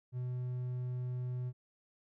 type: tone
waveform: triangle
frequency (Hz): 125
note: B2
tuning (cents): +21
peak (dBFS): -33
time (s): 0.12-1.53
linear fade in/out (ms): 50
effects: none